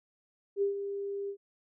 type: tone with ADSR envelope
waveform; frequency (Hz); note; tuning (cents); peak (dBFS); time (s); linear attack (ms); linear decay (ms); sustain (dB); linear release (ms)
sine; 399.6; G4; +33; -24; 0.56-1.37; 59; 120; -9; 79
effects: none